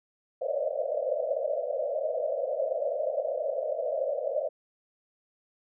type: band-pass noise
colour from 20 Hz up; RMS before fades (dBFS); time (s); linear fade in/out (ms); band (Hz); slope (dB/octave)
pink; -30; 0.41-4.49; 10; 510 to 650; 96
effects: none